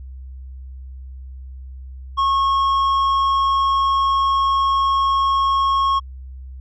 triangle tone with tanh clipping, 1092 Hz, C#6, 26 cents flat, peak -16 dBFS, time 2.17-6 s, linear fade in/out 20 ms, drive 11 dB, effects added 65 Hz sine -32 dBFS peak until 6.6 s

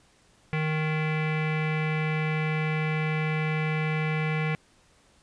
square tone with low-pass filter, 155.56 Hz, D#3, in tune, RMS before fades -27 dBFS, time 0.53-4.55 s, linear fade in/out 0 ms, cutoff 2300 Hz, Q 4.8, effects pink hiss -61 dBFS RMS until 5.22 s + resampled to 22050 Hz

